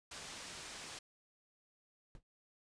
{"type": "low-pass noise", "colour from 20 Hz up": "white", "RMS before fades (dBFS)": -49, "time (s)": [0.11, 0.99], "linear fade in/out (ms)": 5, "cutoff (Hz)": 6800, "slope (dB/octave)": 12}
{"type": "noise with exponential decay", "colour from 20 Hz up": "brown", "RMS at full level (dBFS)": -45, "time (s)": [2.15, 2.23], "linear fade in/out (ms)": 1, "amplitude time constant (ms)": 16}
{"effects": ["resampled to 22050 Hz"]}